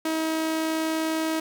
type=tone with amplitude modulation; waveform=sawtooth; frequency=319.1 Hz; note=D#4; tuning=44 cents sharp; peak=-19 dBFS; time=0.05-1.4 s; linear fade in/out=5 ms; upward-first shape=sine; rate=60.2 Hz; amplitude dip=25%; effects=none